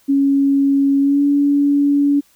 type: tone with pitch glide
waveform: sine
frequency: 277.2 to 285 Hz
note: C#4 to C#4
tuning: 0 to +48 cents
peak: -11 dBFS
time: 0.08-2.21 s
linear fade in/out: 20 ms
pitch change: +48 cents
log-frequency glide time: 1-1.22 s
effects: white hiss -55 dBFS RMS until 2.35 s